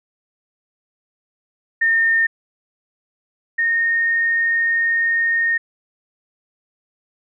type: tone pair in turn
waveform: sine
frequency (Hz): 1822 / 1843.2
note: A#6 / A#6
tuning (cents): -40 / -20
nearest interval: unison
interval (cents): 20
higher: second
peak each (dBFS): -13 / -15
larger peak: first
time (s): 1.81-2.27 / 3.58-5.58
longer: second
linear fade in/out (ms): 10
effects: none